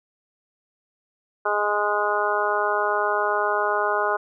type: harmonic tone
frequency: 207.5 Hz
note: G#3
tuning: 1 cent flat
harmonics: 2 / 3 / 4 / 5 / 6 / 7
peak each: -27 / -27 / -27 / -27 / -27 / -27 dBFS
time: 1.45-4.17 s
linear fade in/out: 10 ms
effects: none